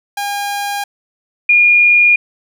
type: tone pair in turn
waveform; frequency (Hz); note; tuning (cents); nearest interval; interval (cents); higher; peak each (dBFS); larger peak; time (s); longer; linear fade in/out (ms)
sawtooth / sine; 810 / 2427; G#5 / D#7; -43 / -44; octave + perfect fifth; 1899; second; -14 / -6; second; 0.17-0.84 / 1.49-2.16; neither; 5
effects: none